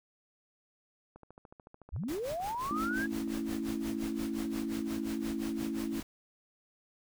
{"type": "click train", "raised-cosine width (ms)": 1, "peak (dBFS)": -37, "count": 31, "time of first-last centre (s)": [1.16, 3.35], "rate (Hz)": 13.7}
{"type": "linear sweep", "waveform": "sine", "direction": "up", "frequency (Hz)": [42.16, 1671], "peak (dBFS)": -33, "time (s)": [1.92, 3.07], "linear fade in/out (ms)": 20}
{"type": "noise with tremolo", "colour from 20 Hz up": "pink", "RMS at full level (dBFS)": -43, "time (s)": [2.08, 6.03], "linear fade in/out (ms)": 5, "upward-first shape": "sine", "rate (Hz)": 5.7, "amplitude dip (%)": 85}
{"type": "chord", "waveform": "sine", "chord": "A major", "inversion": "none", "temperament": "equal", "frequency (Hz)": [220, 277.2, 329.6], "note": ["A3", "C#4", "E4"], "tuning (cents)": [0, 0, 0], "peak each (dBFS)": -37, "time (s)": [2.71, 6], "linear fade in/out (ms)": 0}
{"effects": []}